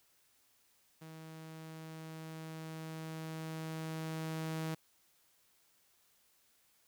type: tone with level ramp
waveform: sawtooth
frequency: 159.7 Hz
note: D#3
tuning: 45 cents sharp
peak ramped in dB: -45 to -32 dBFS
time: 1.01-4.75 s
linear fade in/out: 10 ms
effects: white hiss -71 dBFS RMS until 6.87 s